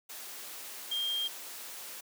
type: tone in noise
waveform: sine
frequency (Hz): 3206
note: G7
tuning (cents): +38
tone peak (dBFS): -30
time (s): 0.91-1.28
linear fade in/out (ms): 10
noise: white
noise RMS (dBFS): -44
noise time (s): 0.09-2.01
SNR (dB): +11
effects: high-pass 300 Hz 12 dB/octave